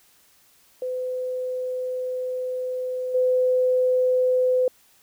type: tone with level steps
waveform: sine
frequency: 507 Hz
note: B4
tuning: 45 cents sharp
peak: -25 / -17 dBFS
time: 0.82-4.68 s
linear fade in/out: 2 ms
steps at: 3.14 s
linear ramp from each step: 10 ms
effects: white hiss -58 dBFS RMS until 5.02 s